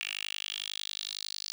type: tone with high-pass filter sweep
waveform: 10% pulse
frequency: 51 Hz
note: G#1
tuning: 31 cents flat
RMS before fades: -38 dBFS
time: 0.01-1.52 s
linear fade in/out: 0 ms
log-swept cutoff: 2600 to 4600 Hz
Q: 5
effects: none